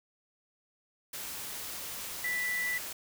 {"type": "tone in noise", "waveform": "sine", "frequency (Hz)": 1975.5, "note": "B6", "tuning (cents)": 0, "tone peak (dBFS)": -30, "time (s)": [2.24, 2.78], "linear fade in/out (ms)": 5, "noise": "white", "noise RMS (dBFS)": -40, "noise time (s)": [1.13, 2.93], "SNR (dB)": 7, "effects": []}